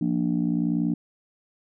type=chord; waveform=sine; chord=Bb major; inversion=second; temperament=equal with one note detuned; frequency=172.61 / 233.1 / 293.7 Hz; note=F3 / Bb3 / D4; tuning=-20 / 0 / 0 cents; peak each=-25 dBFS; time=0.01-0.94 s; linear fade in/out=5 ms; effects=tanh soft clip ceiling -14 dBFS